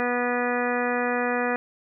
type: harmonic tone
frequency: 244.6 Hz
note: B3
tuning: 16 cents flat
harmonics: 1 / 2 / 3 / 4 / 5 / 6 / 7 / 8 / 10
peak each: -29 / -27 / -30 / -35 / -33 / -34 / -32 / -33 / -37 dBFS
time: 0-1.56 s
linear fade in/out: 0 ms
effects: none